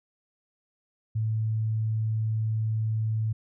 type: tone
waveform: sine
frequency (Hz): 110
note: A2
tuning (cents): 0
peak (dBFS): -24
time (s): 1.15-3.33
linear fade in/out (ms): 10
effects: none